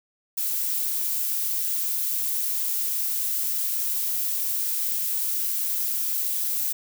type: noise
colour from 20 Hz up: violet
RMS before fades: -26 dBFS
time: 0.37-6.73 s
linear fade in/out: 10 ms
effects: none